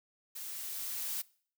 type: noise with level ramp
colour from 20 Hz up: blue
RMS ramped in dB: -43 to -36 dBFS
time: 0.35-1.22 s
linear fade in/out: 10 ms
effects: noise-tail reverb RT60 0.5 s tail -22 dB re dry